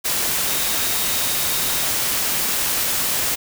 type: tone in noise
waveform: sine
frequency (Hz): 3736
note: A#7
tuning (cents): +3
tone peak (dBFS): -32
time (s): 0.46-1.86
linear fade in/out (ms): 20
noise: white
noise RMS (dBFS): -21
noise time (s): 0.04-3.36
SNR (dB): -14
effects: none